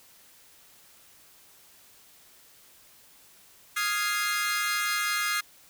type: chord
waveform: sawtooth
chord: F minor seventh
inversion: third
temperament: equal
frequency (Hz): 1244.5 / 1396.9 / 1661.2 / 2093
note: Eb6 / F6 / Ab6 / C7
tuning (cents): 0 / 0 / 0 / 0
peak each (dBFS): -28 / -30 / -28 / -27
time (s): 3.76-5.41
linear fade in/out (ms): 10
effects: white hiss -56 dBFS RMS until 5.69 s